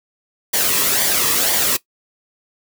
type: noise with flanger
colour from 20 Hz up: white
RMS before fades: -17 dBFS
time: 0.53-1.77 s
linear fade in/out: 10 ms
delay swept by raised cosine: 0.75 to 1.38 ms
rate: 2 Hz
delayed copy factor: -0.55
effects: noise-tail reverb RT60 0.1 s tail -18 dB re dry